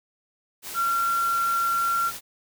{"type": "tone in noise", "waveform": "sine", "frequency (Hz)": 1370, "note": "F6", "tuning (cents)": -34, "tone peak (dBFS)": -21, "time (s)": [0.74, 2.12], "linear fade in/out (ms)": 50, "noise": "white", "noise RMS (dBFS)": -36, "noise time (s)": [0.62, 2.21], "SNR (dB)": 12, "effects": []}